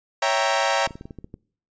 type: chord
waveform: sawtooth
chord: C# diminished seventh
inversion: none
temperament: equal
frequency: 554.4 / 659.3 / 784 / 932.3 Hz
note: C#5 / E5 / G5 / Bb5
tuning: 0 / 0 / 0 / 0 cents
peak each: -21 dBFS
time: 0.22-0.87 s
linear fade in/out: 5 ms
type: clicks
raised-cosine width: 3 ms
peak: -24 dBFS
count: 9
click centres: 0.874 / 0.908 / 0.955 / 1.011 / 1.055 / 1.108 / 1.187 / 1.244 / 1.341 s
effects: noise-tail reverb RT60 0.5 s tail -23 dB re dry + resampled to 16000 Hz